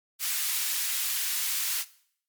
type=high-pass noise; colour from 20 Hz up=white; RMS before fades=-29 dBFS; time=0.19-1.85 s; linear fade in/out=50 ms; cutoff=1700 Hz; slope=12 dB/octave; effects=noise-tail reverb RT60 0.6 s tail -18 dB re dry + MP3 96 kbps